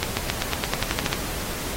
accelerating click train, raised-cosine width 0.2 ms, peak -4 dBFS, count 12, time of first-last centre 0.03-1.13 s, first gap 140 ms, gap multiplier 0.93, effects pink hiss -31 dBFS RMS until 1.76 s + AAC 48 kbps

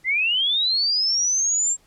sine linear sweep, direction up, 1987 to 7500 Hz, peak -18 dBFS, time 0.04-1.77 s, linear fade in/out 50 ms, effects pink hiss -59 dBFS RMS until 1.86 s + low-pass 12000 Hz 12 dB/octave

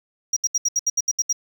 triangle tone bursts, 5720 Hz, F8, 41 cents sharp, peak -16 dBFS, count 10, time 0.33-1.328 s, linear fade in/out 5 ms, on 35 ms, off 72 ms, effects none

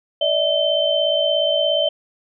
sine tone cluster, 586 / 643 / 3091 Hz, D5 / E5 / G7, -4 / -43 / -25 cents, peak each -20 dBFS, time 0.21-1.89 s, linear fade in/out 5 ms, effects none

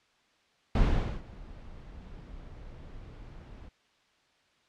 brown noise with ADSR envelope, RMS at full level -22 dBFS, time 0.75-3.69 s, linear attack 4 ms, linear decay 460 ms, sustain -24 dB, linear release 8 ms, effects white hiss -67 dBFS RMS until 4.68 s + low-pass 4000 Hz 12 dB/octave

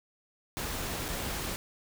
pink noise with dropouts, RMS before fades -35 dBFS, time 0.57-1.56 s, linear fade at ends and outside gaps 0 ms, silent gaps 1.082-1.086 s, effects none

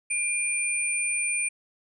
sine tone pair together, 2401 / 9141 Hz, D7 / D9, +38 / -48 cents, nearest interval octave + major seventh, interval 2314 cents, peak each -27 dBFS, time 0.1-1.49 s, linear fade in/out 10 ms, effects none

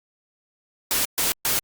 white noise bursts, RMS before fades -22 dBFS, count 3, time 0.91-1.59 s, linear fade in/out 0 ms, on 140 ms, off 130 ms, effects Opus 48 kbps

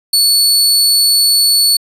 sawtooth tone, 4435 Hz, C#8, in tune, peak -5 dBFS, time 0.13-1.77 s, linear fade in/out 5 ms, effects resampled to 32000 Hz

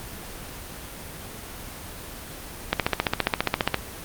click train, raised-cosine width 0.3 ms, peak -3 dBFS, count 16, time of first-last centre 2.73-3.744 s, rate 14.8 Hz, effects pink hiss -38 dBFS RMS until 4.04 s + Opus 24 kbps

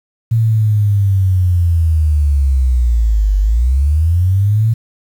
sine linear two-way sweep, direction down then up, 115 to 48.32 to 115 Hz, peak -9 dBFS, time 0.31-4.74 s, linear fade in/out 10 ms, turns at 3.38 s, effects 7-bit

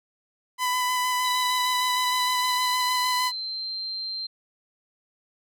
sawtooth tone with vibrato, 1001 Hz, B5, 23 cents sharp, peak -19 dBFS, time 0.58-3.32 s, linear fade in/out 50 ms, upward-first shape square, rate 6.5 Hz, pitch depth 11 cents each way
sine tone with pitch glide, 3951 to 4147 Hz, B7 to C8, 0 to -16 cents, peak -29 dBFS, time 1.24-4.27 s, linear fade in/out 10 ms, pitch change +84 cents, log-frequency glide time 1.96-3.73 s
effects none

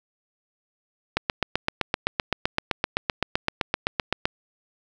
click train, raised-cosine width 0.3 ms, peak -5 dBFS, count 25, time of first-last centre 1.17-4.255 s, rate 7.78 Hz, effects none

